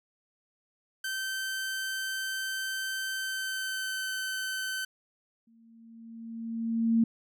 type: tone with pitch glide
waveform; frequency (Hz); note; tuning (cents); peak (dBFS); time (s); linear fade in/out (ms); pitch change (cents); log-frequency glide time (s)
sawtooth; 1548 to 1532; G6 to G6; -22 to -40; -28; 1.04-4.85; 5; -18; 3.11-4.07
type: tone with exponential growth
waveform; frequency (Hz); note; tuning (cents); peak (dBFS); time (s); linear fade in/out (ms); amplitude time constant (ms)
sine; 228.2; A#3; -37; -19; 5.47-7.04; 5; 340
effects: none